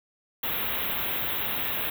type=band-stop noise; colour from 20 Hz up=white; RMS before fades=-29 dBFS; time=0.43-1.9 s; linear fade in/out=5 ms; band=3800 to 12000 Hz; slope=96 dB/octave; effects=none